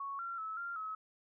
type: tone with pitch steps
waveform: sine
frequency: 1109 / 1370 / 1301 / 1388 / 1285 Hz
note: C#6 / F6 / E6 / F6 / E6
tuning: 0 / -34 / -23 / -11 / -45 cents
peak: -38 dBFS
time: 0-0.95 s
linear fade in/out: 5 ms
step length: 190 ms
effects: none